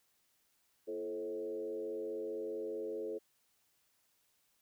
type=tone with frequency modulation; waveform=sine; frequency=434.4 Hz; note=A4; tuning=22 cents flat; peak=-37 dBFS; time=0.87-3.19 s; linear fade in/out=20 ms; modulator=95.3 Hz; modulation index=1; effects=white hiss -75 dBFS RMS until 4.61 s